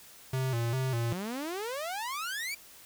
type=tone with vibrato; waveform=square; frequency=123.7 Hz; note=B2; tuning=3 cents sharp; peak=-29 dBFS; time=0.33-1.13 s; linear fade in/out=5 ms; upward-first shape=square; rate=2.5 Hz; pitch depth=100 cents each way
type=exponential sweep; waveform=sawtooth; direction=up; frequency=164.81 to 2387 Hz; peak=-30 dBFS; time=1.11-2.55 s; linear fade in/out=10 ms
effects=white hiss -53 dBFS RMS until 2.85 s